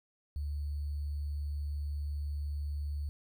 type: tone with sample-and-hold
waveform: sine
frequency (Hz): 72.9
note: D2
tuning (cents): -12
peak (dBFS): -33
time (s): 0.36-3.09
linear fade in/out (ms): 0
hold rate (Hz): 4410
effects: none